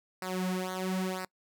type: tone with flanger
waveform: sawtooth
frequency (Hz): 185.6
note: F#3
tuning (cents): +6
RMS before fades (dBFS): -33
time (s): 0.22-1.25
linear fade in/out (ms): 2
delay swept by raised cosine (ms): 0.3 to 5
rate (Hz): 1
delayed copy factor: -0.9
effects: noise-tail reverb RT60 0.1 s tail -25 dB re dry